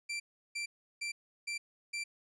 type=tone bursts; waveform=sawtooth; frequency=2352 Hz; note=D7; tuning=2 cents sharp; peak=-32 dBFS; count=5; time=0.09-2.04 s; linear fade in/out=10 ms; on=110 ms; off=350 ms; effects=resampled to 22050 Hz